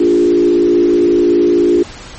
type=tone with frequency modulation; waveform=sine; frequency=349.2 Hz; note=F4; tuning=in tune; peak=-7 dBFS; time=0-1.83 s; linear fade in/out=5 ms; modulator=56 Hz; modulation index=1; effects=pink hiss -32 dBFS RMS until 2.18 s + MP3 32 kbps